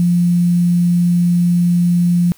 sine tone with quantisation, 174.61 Hz, F3, in tune, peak -10 dBFS, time 0-2.32 s, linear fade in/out 0 ms, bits 6, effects white hiss -49 dBFS RMS until 2.37 s

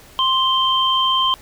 sine tone pair together, 1046.5 / 3136 Hz, C6 / G7, 0 / 0 cents, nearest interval octave + perfect fifth, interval 1900 cents, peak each -17 dBFS, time 0.19-1.34 s, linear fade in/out 0 ms, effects pink hiss -45 dBFS RMS until 1.41 s

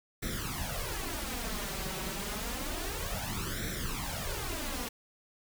pink noise with flanger, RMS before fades -36 dBFS, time 0.22-4.89 s, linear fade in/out 10 ms, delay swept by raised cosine 0.52 to 5.32 ms, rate 0.29 Hz, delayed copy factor +0.8, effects none

